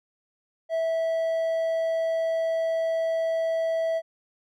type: tone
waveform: triangle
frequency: 654 Hz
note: E5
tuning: 14 cents flat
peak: -21 dBFS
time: 0.69-4.02 s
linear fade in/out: 50 ms
effects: none